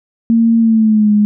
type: tone with pitch glide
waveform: sine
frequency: 228.9 to 208.7 Hz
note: A#3 to G#3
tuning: -31 to +9 cents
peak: -7 dBFS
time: 0.3-1.25 s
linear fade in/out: 0 ms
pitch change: -160 cents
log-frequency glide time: 0.59-1.12 s
effects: none